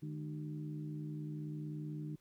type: harmonic tone with a mistuned harmonic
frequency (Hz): 75.9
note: D#2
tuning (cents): -42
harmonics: 2 / 3 / 4 / 5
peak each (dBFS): -41 / -51 / -46 / -57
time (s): 0.02-2.16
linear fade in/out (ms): 10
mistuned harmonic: 3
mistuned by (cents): -120
effects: pink hiss -74 dBFS RMS until 2.2 s